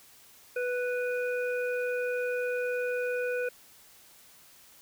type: harmonic tone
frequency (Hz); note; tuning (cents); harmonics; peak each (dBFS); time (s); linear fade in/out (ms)
493.9; B4; 0; 1 / 3 / 5; -29 / -35 / -40; 0.56-3.49; 5
effects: white hiss -56 dBFS RMS until 4.81 s